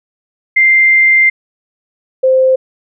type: tone pair in turn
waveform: sine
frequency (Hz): 2093 / 521.3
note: C7 / C5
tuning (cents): 0 / -6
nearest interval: 2 octaves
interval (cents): 2406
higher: first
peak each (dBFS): -5 / -6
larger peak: first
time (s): 0.56-1.3 / 2.23-2.56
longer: first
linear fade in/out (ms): 10
effects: none